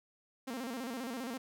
sawtooth tone with vibrato, 246.9 Hz, B3, in tune, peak -34 dBFS, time 0.47-1.38 s, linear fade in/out 10 ms, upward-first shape square, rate 15 Hz, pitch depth 120 cents each way, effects none

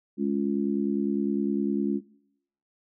harmonic tone, 69.9 Hz, C#2, 15 cents sharp, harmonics 3 / 4 / 5, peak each -26 / -28 / -30 dBFS, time 0.17-2.01 s, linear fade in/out 50 ms, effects noise-tail reverb RT60 0.7 s tail -19 dB re dry

